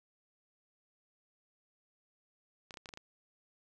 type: clicks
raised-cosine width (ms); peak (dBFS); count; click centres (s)
0.2; -29; 7; 2.708 / 2.741 / 2.772 / 2.858 / 2.89 / 2.938 / 2.974
effects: none